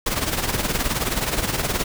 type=noise with tremolo; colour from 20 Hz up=pink; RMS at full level=-20 dBFS; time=0.06-1.84 s; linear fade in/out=5 ms; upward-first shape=triangle; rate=19 Hz; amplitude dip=75%; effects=none